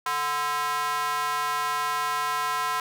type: tone with high-pass filter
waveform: square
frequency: 146.83 Hz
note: D3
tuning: in tune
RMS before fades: -27 dBFS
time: 0.06-2.8 s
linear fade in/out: 2 ms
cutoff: 1100 Hz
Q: 3.5
effects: none